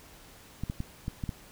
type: clicks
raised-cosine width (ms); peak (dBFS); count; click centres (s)
5; -20; 6; 0.636 / 0.699 / 0.804 / 1.081 / 1.238 / 1.292
effects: pink hiss -53 dBFS RMS until 1.51 s